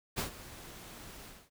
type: noise with ADSR envelope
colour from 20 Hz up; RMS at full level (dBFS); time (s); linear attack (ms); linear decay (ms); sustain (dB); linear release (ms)
pink; -33; 0.16-1.5; 28; 110; -16; 250
effects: none